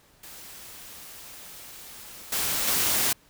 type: noise with level steps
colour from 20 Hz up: white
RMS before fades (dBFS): -44 / -27 / -24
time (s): 0.23-3.13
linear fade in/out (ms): 5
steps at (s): 2.32 / 2.67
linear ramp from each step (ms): 5
effects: pink hiss -59 dBFS RMS until 3.29 s